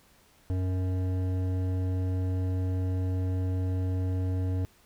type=tone with hard clipping; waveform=sine; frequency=92.5 Hz; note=F#2; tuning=in tune; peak=-28 dBFS; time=0.5-4.65 s; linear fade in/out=0 ms; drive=12 dB; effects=pink hiss -61 dBFS RMS until 4.85 s